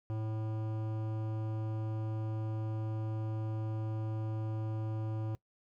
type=tone with hard clipping; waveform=sine; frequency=109.5 Hz; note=A2; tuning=8 cents flat; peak=-36 dBFS; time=0.1-5.35 s; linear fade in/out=0 ms; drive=15 dB; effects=noise-tail reverb RT60 0.1 s tail -21 dB re dry